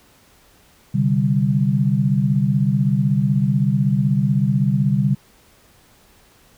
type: chord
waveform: sine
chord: C suspended second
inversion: none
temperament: equal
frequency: 130.81 / 146.83 / 196 Hz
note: C3 / D3 / G3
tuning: 0 / 0 / 0 cents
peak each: -19 dBFS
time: 0.94-5.15 s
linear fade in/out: 10 ms
effects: pink hiss -53 dBFS RMS until 6.57 s